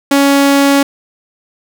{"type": "tone", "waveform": "sawtooth", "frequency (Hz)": 279.3, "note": "C#4", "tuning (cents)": 13, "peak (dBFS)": -3, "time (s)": [0.11, 0.83], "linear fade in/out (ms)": 5, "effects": []}